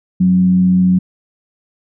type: tone with frequency modulation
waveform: sine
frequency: 183.7 Hz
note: F#3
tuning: 12 cents flat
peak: -8 dBFS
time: 0.2-0.99 s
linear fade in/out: 10 ms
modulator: 85.4 Hz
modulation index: 0.24
effects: none